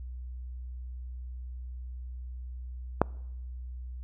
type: click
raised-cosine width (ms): 1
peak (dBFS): -6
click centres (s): 3.016
effects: noise-tail reverb RT60 0.9 s tail -26 dB re dry + added 62 Hz sine -37 dBFS peak until 4.03 s